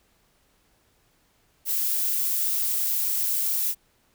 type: noise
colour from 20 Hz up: violet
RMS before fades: -25 dBFS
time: 1.65-3.75 s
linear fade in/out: 50 ms
effects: pink hiss -65 dBFS RMS until 4.14 s